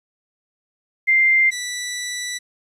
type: tone pair in turn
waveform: sine / 15% pulse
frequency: 2095 / 1968.3 Hz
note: C7 / B6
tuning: +2 / -6 cents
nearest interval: minor second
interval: 108 cents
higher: first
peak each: -12 / -19 dBFS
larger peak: first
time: 1.07-1.51 / 1.51-2.39 s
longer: second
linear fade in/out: 20 ms
effects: resampled to 32000 Hz + 9-bit